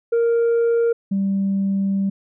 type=tone pair in turn; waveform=sine; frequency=465.7 / 195.8 Hz; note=A#4 / G3; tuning=-2 / -2 cents; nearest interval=octave + minor third; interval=1500 cents; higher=first; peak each=-12 / -16 dBFS; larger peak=first; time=0.12-0.93 / 1.11-2.1 s; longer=second; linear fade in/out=10 ms; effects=tanh soft clip ceiling -14 dBFS